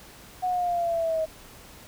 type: linear sweep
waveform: sine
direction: down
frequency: 738 to 631 Hz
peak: -23 dBFS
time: 0.42-1.26 s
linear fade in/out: 20 ms
effects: pink hiss -48 dBFS RMS until 1.87 s